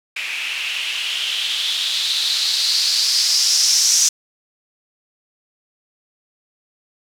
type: noise with low-pass filter sweep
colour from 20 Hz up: violet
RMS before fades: -19 dBFS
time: 0.16-4.09 s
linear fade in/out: 5 ms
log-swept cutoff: 2400 to 6000 Hz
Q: 4.8
effects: none